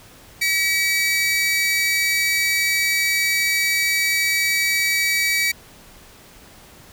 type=tone pair together; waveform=sawtooth; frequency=1921.4 / 2285 Hz; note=B6 / D7; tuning=-48 / -48 cents; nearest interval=minor third; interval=300 cents; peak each=-21 / -15 dBFS; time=0.41-5.52 s; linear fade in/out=10 ms; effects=pink hiss -46 dBFS RMS until 6.92 s